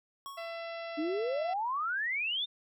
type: tone with exponential decay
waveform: square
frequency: 1105 Hz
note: C#6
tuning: 6 cents flat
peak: -39 dBFS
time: 0.26-0.72 s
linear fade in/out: 0 ms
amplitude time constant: 100 ms
type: harmonic tone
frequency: 670 Hz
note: E5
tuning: 28 cents sharp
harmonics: 1 / 2 / 3 / 4 / 5 / 6 / 7 / 8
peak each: -39 / -47 / -47 / -49 / -54 / -56 / -58 / -58 dBFS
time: 0.37-1.54 s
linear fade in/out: 10 ms
type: exponential sweep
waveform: sine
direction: up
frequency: 292.2 to 3683 Hz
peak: -30 dBFS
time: 0.97-2.46 s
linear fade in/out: 20 ms
effects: none